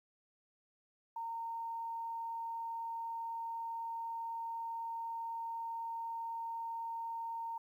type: tone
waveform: sine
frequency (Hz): 918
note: A#5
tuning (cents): -27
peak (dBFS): -38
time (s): 1.16-7.58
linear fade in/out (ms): 5
effects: 12-bit